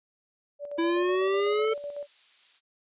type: tone with tremolo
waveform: sine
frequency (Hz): 578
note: D5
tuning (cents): -28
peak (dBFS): -32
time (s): 0.59-2.07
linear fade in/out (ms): 50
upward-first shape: square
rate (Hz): 8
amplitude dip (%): 50
type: exponential sweep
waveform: square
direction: up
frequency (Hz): 329.6 to 446.1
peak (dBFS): -24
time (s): 0.78-1.74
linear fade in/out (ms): 10
type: noise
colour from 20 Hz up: violet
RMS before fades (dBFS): -43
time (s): 1.4-2.61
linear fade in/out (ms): 50
effects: resampled to 8000 Hz